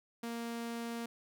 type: tone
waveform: sawtooth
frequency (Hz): 233.1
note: A#3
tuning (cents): 0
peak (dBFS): -34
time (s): 0.23-1.06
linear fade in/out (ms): 5
effects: none